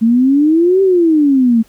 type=exponential two-way sweep; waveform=sine; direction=up then down; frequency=220.6 to 392 to 220.6 Hz; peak=-7 dBFS; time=0.01-1.63 s; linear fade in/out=20 ms; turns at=0.82 s; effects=pink hiss -50 dBFS RMS until 1.68 s